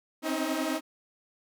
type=tone cluster; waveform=sawtooth; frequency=260.9 / 270.9 / 314.5 / 641 Hz; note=C4 / C#4 / D#4 / E5; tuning=-5 / -40 / +19 / -49 cents; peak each=-32 / -30 / -27 / -33 dBFS; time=0.22-0.81 s; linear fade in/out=50 ms; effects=none